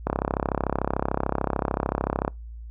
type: click train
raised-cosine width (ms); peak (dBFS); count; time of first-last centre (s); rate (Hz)
1; -9; 75; 0.07-2.279; 33.5
effects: noise-tail reverb RT60 0.2 s tail -26 dB re dry + added 57 Hz sine -36 dBFS peak until 2.7 s